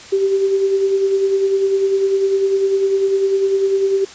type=tone with tremolo; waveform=sine; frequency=390 Hz; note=G4; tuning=9 cents flat; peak=-11 dBFS; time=0.12-4.05 s; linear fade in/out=10 ms; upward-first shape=sine; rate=10 Hz; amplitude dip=45%; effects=white hiss -37 dBFS RMS until 4.14 s + resampled to 16000 Hz